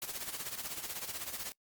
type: noise with tremolo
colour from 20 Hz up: white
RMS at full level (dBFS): -38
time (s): 0.02-1.52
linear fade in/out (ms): 0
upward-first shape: sine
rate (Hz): 16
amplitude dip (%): 70
effects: noise-tail reverb RT60 0.1 s tail -24 dB re dry + Opus 48 kbps